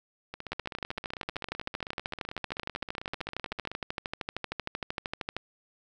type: two click trains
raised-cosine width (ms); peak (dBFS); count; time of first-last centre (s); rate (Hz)
0.3; -22 / -16; 54 / 64; 0.34-3.716 / 0.52-5.366; 15.7 / 13
effects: none